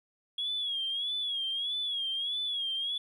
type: tone with vibrato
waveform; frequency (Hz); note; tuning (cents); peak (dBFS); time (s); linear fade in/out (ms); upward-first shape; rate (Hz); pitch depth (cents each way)
triangle; 3322; G#7; 0; -27; 0.38-2.98; 5; sine; 1.6; 90
effects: tanh soft clip ceiling -28 dBFS